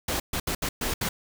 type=noise bursts at uneven times; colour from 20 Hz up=pink; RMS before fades=-28 dBFS; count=6; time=0.08-0.2 / 0.33-0.4 / 0.47-0.55 / 0.62-0.69 / 0.81-0.94 / 1.01-1.09 s; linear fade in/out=5 ms; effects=none